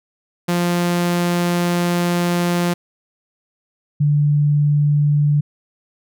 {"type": "tone pair in turn", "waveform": ["sawtooth", "sine"], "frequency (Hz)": [174.61, 146.83], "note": ["F3", "D3"], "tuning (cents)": [0, 0], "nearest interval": "minor third", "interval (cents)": 300, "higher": "first", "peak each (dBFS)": -12, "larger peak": "neither", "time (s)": [[0.48, 2.74], [4, 5.41]], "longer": "first", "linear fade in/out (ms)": 10, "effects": []}